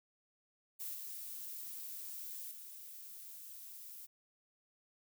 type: noise with level steps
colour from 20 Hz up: violet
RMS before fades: -43 / -46 / -51 dBFS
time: 0.79-4.07 s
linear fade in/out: 20 ms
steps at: 0.94 / 2.51 s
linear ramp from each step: 5 ms
effects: none